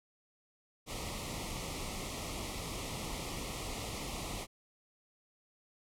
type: band-stop noise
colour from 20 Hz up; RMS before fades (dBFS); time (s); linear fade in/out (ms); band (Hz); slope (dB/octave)
pink; -40; 0.86-4.47; 50; 1300 to 1900; 96
effects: low-pass 11000 Hz 12 dB/octave